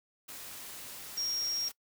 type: tone in noise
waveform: sine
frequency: 5588 Hz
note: F8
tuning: in tune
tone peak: -31 dBFS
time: 1.17-1.69 s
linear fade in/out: 10 ms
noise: white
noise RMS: -45 dBFS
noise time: 0.28-1.72 s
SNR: +11 dB
effects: noise-tail reverb RT60 0.1 s tail -22 dB re dry